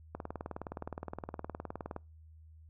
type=click train; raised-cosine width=1 ms; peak=-25 dBFS; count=36; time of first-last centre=0.15-1.963 s; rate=19.3 Hz; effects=noise-tail reverb RT60 0.3 s tail -26 dB re dry + added 79 Hz sine -53 dBFS peak until 2.69 s